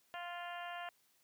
harmonic tone, 349.2 Hz, F4, in tune, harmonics 2 / 3 / 4 / 5 / 6 / 7 / 8 / 9, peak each -45 / -50 / -51 / -50 / -57 / -58 / -53 / -58 dBFS, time 0.14-0.89 s, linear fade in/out 0 ms, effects white hiss -73 dBFS RMS until 1.23 s + high-pass 80 Hz 12 dB/octave

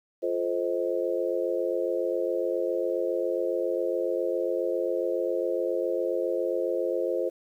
sine chord, F dominant seventh, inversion none, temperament just, 349.2 / 436.5 / 523.8 / 628.6 Hz, F4 / A4 / C5 / Eb5, 0 / -14 / +2 / +18 cents, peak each -30 / -32 / -28 / -34 dBFS, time 0.22-7.3 s, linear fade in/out 20 ms, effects 10-bit

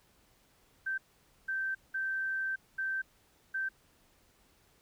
sine tone bursts at uneven times, 1557 Hz, G6, 12 cents flat, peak -31 dBFS, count 5, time 0.86-0.98 / 1.48-1.75 / 1.94-2.56 / 2.78-3.02 / 3.54-3.69 s, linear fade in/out 10 ms, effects pink hiss -67 dBFS RMS until 4.81 s

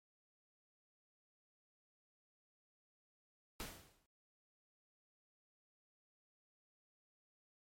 pink noise with exponential decay, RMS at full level -43 dBFS, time 3.6-4.06 s, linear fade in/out 0 ms, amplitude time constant 100 ms, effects MP3 64 kbps

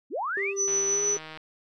sine linear sweep, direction up, 207.7 to 2722 Hz, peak -27 dBFS, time 0.1-0.54 s, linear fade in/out 50 ms
triangle tone with pitch glide, 395.4 to 411 Hz, G4 to G#4, +15 to -18 cents, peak -28 dBFS, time 0.37-1.17 s, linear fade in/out 2 ms, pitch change +67 cents, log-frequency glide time 0.88-1.03 s
sine tone with tremolo, 5970 Hz, F#8, 15 cents sharp, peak -22 dBFS, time 0.56-1.19 s, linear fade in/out 50 ms, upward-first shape triangle, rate 6.1 Hz, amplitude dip 35%
click train, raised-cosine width 0.3 ms, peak -25 dBFS, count 110, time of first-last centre 0.68-1.374 s, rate 157 Hz
effects none

